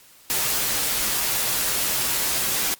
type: noise with comb filter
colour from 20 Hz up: white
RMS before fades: -23 dBFS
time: 0.3-2.74 s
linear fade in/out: 0 ms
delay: 12 ms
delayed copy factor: -0.55
effects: white hiss -51 dBFS RMS until 2.79 s + MP3 96 kbps